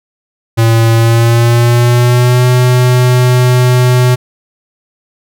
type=tone with pitch glide; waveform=square; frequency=114.1 to 125.15 Hz; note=A#2 to B2; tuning=-37 to +23 cents; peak=-6 dBFS; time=0.57-4.16 s; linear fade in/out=20 ms; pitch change=+160 cents; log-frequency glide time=0.94-2.47 s; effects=none